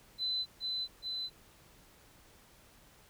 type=tone with echo; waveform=sine; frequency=4025 Hz; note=B7; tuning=32 cents sharp; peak=-31 dBFS; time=0.18-0.46 s; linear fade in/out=50 ms; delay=420 ms; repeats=2; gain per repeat=-2 dB; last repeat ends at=1.3 s; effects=pink hiss -61 dBFS RMS until 3.09 s